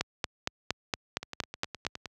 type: two click trains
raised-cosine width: 0.2 ms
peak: -10 / -20 dBFS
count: 9 / 9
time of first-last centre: 0.01-1.866 / 1.23-2.057 s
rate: 4.31 / 9.67 Hz
effects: high-pass 60 Hz 12 dB/octave

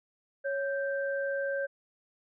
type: tone pair together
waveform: sine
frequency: 554.4 / 1568.1 Hz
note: C#5 / G6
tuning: 0 / 0 cents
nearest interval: octave + tritone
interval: 1800 cents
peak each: -30 / -35 dBFS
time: 0.44-1.67 s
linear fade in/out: 20 ms
effects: none

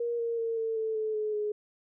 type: tone with pitch steps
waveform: sine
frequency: 472.4 / 464.6 / 456.8 / 449.2 / 441.8 / 434.4 / 427.2 / 420.1 Hz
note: A#4 / A#4 / A#4 / A4 / A4 / A4 / G#4 / G#4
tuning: +23 / -6 / -35 / +36 / +7 / -22 / +49 / +20 cents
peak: -28 dBFS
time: 0-1.52 s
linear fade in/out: 5 ms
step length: 190 ms
effects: none

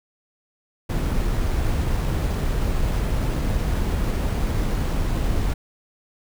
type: noise with sample-and-hold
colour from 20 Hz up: brown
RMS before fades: -22 dBFS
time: 0.89-5.54 s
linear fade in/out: 10 ms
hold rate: 11025 Hz
effects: none

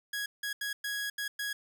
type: tone bursts at uneven times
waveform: sawtooth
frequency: 1661.2 Hz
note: G#6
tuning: in tune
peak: -29 dBFS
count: 6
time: 0.13-0.26 / 0.43-0.53 / 0.61-0.73 / 0.84-1.1 / 1.18-1.28 / 1.39-1.53 s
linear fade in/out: 5 ms
effects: none

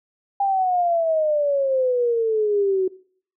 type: exponential sweep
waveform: sine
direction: down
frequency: 803 to 370 Hz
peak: -17 dBFS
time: 0.4-2.88 s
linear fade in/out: 5 ms
effects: noise-tail reverb RT60 0.5 s tail -20 dB re dry

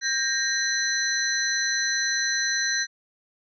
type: tone cluster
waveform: sine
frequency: 1593 / 1863 / 4081 / 5960 Hz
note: G6 / A#6 / C8 / F#8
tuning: +27 / -2 / -44 / +12 cents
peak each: -28 dBFS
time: 0.01-2.87 s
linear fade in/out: 50 ms
effects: none

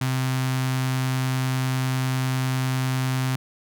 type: tone with notch filter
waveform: sawtooth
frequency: 130 Hz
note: C3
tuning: 11 cents flat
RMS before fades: -24 dBFS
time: 0.01-3.36 s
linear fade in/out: 5 ms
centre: 470 Hz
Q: 0.77
effects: none

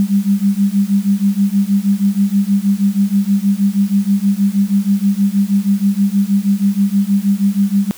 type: beating tone pair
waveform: sine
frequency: 196 / 202.3 Hz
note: G3 / G#3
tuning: 0 / -45 cents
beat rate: 6.3 Hz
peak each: -14 dBFS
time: 0-7.91 s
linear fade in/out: 0 ms
effects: white hiss -38 dBFS RMS until 7.97 s

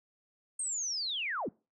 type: linear sweep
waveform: sine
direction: down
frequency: 8600 to 150 Hz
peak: -32 dBFS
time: 0.59-1.49 s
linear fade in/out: 5 ms
effects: noise-tail reverb RT60 0.3 s tail -24 dB re dry

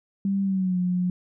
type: tone with pitch glide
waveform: sine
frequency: 196.4 to 180.1 Hz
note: G3 to F#3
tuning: +4 to -46 cents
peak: -21 dBFS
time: 0.25-1.1 s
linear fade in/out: 2 ms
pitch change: -150 cents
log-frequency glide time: 0.43-0.78 s
effects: none

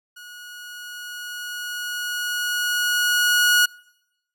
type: tone with level ramp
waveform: sawtooth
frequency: 1453 Hz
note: F#6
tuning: 32 cents flat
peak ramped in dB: -36 to -10 dBFS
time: 0.16-3.66 s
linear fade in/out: 10 ms
effects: noise-tail reverb RT60 0.9 s tail -26 dB re dry

